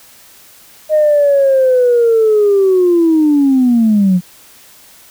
sine linear sweep, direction down, 622 to 174.61 Hz, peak -6 dBFS, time 0.89-4.21 s, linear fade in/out 50 ms, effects tanh soft clip ceiling -3 dBFS + white hiss -42 dBFS RMS until 5.1 s

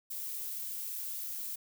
violet noise, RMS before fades -39 dBFS, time 0.1-1.56 s, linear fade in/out 10 ms, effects none

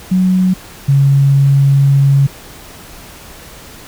sine tone pair in turn, 185 / 138.59 Hz, F#3 / C#3, 0 / 0 cents, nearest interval perfect fourth, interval 500 cents, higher first, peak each -8 / -6 dBFS, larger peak second, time 0.11-0.54 / 0.88-2.27 s, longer second, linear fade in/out 10 ms, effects pink hiss -35 dBFS RMS until 3.87 s

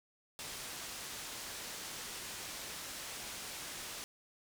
white low-pass noise, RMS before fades -45 dBFS, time 0.39-4.04 s, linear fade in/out 0 ms, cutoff 8500 Hz, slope 12 dB/octave, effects none

